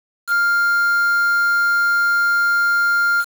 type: tone with quantisation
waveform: triangle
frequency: 1400 Hz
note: F6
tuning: 4 cents sharp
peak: -12 dBFS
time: 0.27-3.25 s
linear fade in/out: 50 ms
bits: 5
effects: none